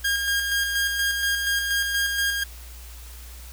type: tone with tremolo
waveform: sawtooth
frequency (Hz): 1619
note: G#6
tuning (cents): -45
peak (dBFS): -17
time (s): 0.04-2.44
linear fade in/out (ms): 10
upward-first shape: square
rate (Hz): 4.2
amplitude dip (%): 35
effects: added 60 Hz sine -39 dBFS peak until 3.52 s + white hiss -46 dBFS RMS until 3.52 s